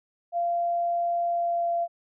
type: tone with pitch glide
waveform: sine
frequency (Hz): 690 to 685.6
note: F5 to F5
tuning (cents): -21 to -32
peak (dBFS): -23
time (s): 0.32-1.88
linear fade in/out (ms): 50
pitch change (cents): -11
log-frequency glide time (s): 1.28-1.73
effects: none